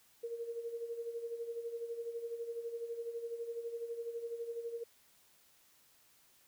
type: tone with tremolo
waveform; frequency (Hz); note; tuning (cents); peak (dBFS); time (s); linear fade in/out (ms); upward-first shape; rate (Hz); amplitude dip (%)
sine; 466.2; A#4; 0; -36; 0.23-4.84; 10; sine; 12; 65
effects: white hiss -67 dBFS RMS until 6.47 s